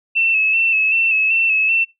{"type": "tone with vibrato", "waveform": "sine", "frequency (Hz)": 2637, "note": "E7", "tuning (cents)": 0, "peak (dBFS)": -13, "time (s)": [0.15, 1.85], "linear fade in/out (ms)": 20, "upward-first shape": "square", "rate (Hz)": 2.6, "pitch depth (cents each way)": 33, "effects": ["noise-tail reverb RT60 0.2 s tail -21 dB re dry"]}